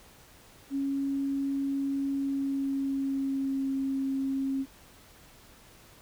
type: tone with pitch glide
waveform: sine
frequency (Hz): 275.8 to 269.8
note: C#4 to C#4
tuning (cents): -9 to -47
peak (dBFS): -27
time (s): 0.7-4.66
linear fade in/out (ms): 50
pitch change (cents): -38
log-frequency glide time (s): 2.15-3.75
effects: pink hiss -55 dBFS RMS until 6.01 s